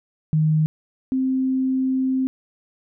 sine tone pair in turn, 155.56 / 261.6 Hz, D#3 / C4, 0 / 0 cents, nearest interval major sixth, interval 900 cents, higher second, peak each -15 / -18 dBFS, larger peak first, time 0.33-0.66 / 1.12-2.27 s, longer second, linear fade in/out 0 ms, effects none

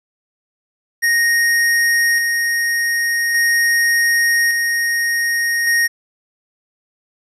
square tone with tremolo, 1864.7 Hz, A#6, in tune, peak -13 dBFS, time 1.02-5.88 s, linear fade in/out 20 ms, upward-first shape square, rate 0.43 Hz, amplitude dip 30%, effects resampled to 32000 Hz + 9-bit

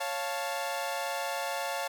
sawtooth chord, Db augmented, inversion none, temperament equal, 554.4 / 698.5 / 880 Hz, Db5 / F5 / A5, 0 / 0 / 0 cents, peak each -32 dBFS, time 0-1.88 s, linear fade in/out 10 ms, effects none

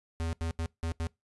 square tone bursts at uneven times, 82.41 Hz, E2, in tune, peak -31 dBFS, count 5, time 0.2-0.33 / 0.41-0.51 / 0.59-0.66 / 0.83-0.92 / 1-1.07 s, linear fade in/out 0 ms, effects noise-tail reverb RT60 0.2 s tail -24 dB re dry + resampled to 24000 Hz

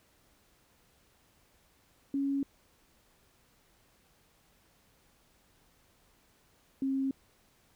sine tone pair in turn, 277.2 / 269 Hz, C#4 / C4, 0 / +48 cents, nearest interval minor second, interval 52 cents, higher first, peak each -28 dBFS, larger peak neither, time 2.14-2.43 / 6.82-7.11 s, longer neither, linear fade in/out 2 ms, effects pink hiss -67 dBFS RMS until 7.75 s

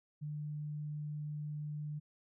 sine tone, 149.5 Hz, D3, 31 cents sharp, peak -38 dBFS, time 0.21-2 s, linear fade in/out 20 ms, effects none

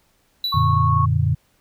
triangle tone with exponential decay, 3949 Hz, B7, 1 cent flat, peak -17 dBFS, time 0.44-0.89 s, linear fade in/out 2 ms, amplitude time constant 97 ms
sine tone, 1103 Hz, C#6, 9 cents flat, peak -18 dBFS, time 0.52-1.06 s, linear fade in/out 10 ms
sine chord, Gb augmented, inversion none, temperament equal with one note detuned, 90.8 / 116.54 / 146.83 Hz, Gb2 / Bb2 / D3, -32 / 0 / 0 cents, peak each -20 dBFS, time 0.54-1.35 s, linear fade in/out 10 ms
effects pink hiss -62 dBFS RMS until 1.6 s

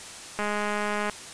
click train, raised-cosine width 0.5 ms, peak -14 dBFS, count 148, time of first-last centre 0.39-1.097 s, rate 208 Hz, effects white hiss -41 dBFS RMS until 1.33 s + resampled to 22050 Hz

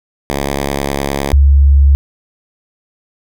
5% pulse / sine tone pair in turn, 69.8 / 69.8 Hz, C#2 / C#2, +13 / +13 cents, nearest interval unison, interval 0 cents, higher neither, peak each -4 dBFS, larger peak neither, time 0.3-1.33 / 1.33-1.95 s, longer first, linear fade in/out 0 ms, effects none

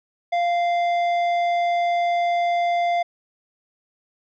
triangle tone with tanh clipping, 695 Hz, F5, 9 cents flat, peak -20 dBFS, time 0.32-3.03 s, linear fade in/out 10 ms, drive 14 dB, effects none

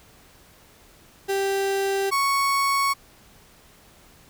35% pulse tone pair in turn, 392 / 1108.7 Hz, G4 / C#6, 0 / 0 cents, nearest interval octave + tritone, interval 1800 cents, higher second, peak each -20 / -18 dBFS, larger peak second, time 1.28-2.11 / 2.11-2.94 s, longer neither, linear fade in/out 20 ms, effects pink hiss -53 dBFS RMS until 4.29 s

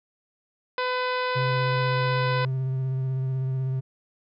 harmonic tone, 503 Hz, B4, 32 cents sharp, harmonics 1 / 2 / 3 / 4 / 5 / 6 / 7 / 8 / 9 / 10, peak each -28 / -28 / -32 / -36 / -37 / -43 / -41 / -40 / -47 / -45 dBFS, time 0.78-2.45 s, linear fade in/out 2 ms
triangle tone with vibrato, 131.4 Hz, C3, 8 cents sharp, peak -22 dBFS, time 1.35-3.81 s, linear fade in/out 20 ms, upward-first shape triangle, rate 16 Hz, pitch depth 24 cents each way
effects none

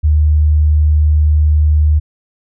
sine tone, 75.9 Hz, D#2, 42 cents flat, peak -7 dBFS, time 0.03-2 s, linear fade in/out 20 ms, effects none

